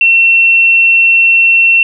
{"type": "tone", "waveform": "sine", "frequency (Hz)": 2710, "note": "E7", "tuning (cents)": 47, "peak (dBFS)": -4, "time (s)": [0.01, 1.83], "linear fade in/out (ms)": 2, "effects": []}